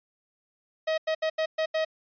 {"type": "tone bursts at uneven times", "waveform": "45% pulse", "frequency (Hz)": 634, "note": "D#5", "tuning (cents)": 32, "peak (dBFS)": -24, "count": 6, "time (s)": [[0.87, 0.98], [1.07, 1.15], [1.22, 1.3], [1.38, 1.46], [1.58, 1.66], [1.74, 1.85]], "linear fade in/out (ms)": 10, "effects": ["resampled to 11025 Hz"]}